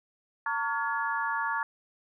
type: harmonic tone with a mistuned harmonic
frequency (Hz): 282.5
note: C#4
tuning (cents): +33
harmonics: 3 / 4 / 5 / 6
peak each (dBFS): -32 / -33 / -34 / -33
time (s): 0.46-1.63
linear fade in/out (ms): 2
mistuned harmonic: 3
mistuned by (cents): +120
effects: none